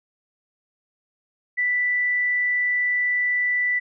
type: tone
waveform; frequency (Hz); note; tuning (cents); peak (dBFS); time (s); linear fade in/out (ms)
sine; 1976; B6; 0; -19; 1.57-3.8; 20
effects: none